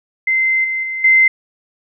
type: tone with level steps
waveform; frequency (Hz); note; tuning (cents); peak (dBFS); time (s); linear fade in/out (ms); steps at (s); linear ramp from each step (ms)
sine; 2073; C7; -17; -12 / -17 / -20 / -7; 0.27-1.28; 5; 0.64 / 0.83 / 1.04; 5
effects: none